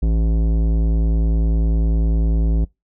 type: tone with tanh clipping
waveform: sine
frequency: 55 Hz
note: A1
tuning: in tune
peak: -16 dBFS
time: 0.02-2.65 s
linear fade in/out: 10 ms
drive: 15 dB
effects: noise-tail reverb RT60 0.2 s tail -24 dB re dry